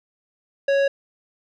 triangle tone with tanh clipping, 554.4 Hz, C#5, in tune, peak -18 dBFS, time 0.68-0.88 s, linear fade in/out 5 ms, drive 17 dB, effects none

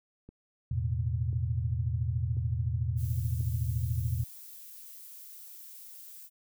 click train, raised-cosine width 3 ms, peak -35 dBFS, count 4, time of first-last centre 0.29-3.409 s, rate 0.962 Hz
sine chord, E suspended fourth, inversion none, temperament just, 82.41 / 109.88 / 123.61 Hz, E2 / A2 / B2, 0 / -2 / +2 cents, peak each -32 dBFS, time 0.71-4.24 s, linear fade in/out 5 ms
violet noise, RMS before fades -48 dBFS, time 2.96-6.3 s, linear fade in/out 50 ms
effects none

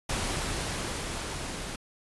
pink noise with level ramp, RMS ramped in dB -30 to -37 dBFS, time 0.09-1.76 s, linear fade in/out 5 ms, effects resampled to 24000 Hz

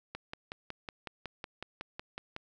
click train, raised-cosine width 0.3 ms, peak -23 dBFS, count 13, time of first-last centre 0.15-2.364 s, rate 5.42 Hz, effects none

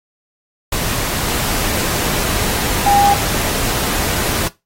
sine tone in noise, 807 Hz, G#5, 50 cents flat, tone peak -9 dBFS, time 2.86-3.14 s, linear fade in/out 5 ms, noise pink, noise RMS -19 dBFS, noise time 0.72-4.48 s, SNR +7 dB, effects noise-tail reverb RT60 0.2 s tail -17 dB re dry + AAC 48 kbps

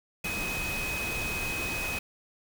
sine tone in noise, 2524 Hz, D#7, 24 cents sharp, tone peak -32 dBFS, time 0.24-1.99 s, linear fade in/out 5 ms, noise pink, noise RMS -35 dBFS, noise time 0.24-1.99 s, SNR 0 dB, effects none

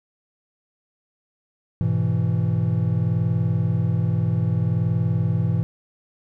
triangle chord, E major, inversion first, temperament just, 103.01 / 123.61 / 164.81 Hz, G#2 / B2 / E3, -14 / +2 / 0 cents, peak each -21 dBFS, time 1.81-5.63 s, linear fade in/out 0 ms, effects none

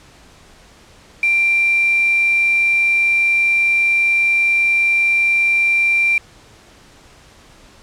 sine tone with quantisation, 2365 Hz, D7, 12 cents sharp, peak -12 dBFS, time 1.23-6.18 s, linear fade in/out 2 ms, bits 5, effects pink hiss -46 dBFS RMS until 7.82 s + low-pass 8000 Hz 12 dB/octave

